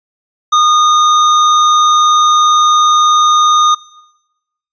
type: tone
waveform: square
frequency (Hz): 1227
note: D#6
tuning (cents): -25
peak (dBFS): -7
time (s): 0.52-3.75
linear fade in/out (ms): 10
effects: noise-tail reverb RT60 1.0 s tail -22 dB re dry + resampled to 16000 Hz